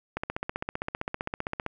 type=click train; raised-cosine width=0.5 ms; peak=-15 dBFS; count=24; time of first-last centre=0.17-1.664 s; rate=15.4 Hz; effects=none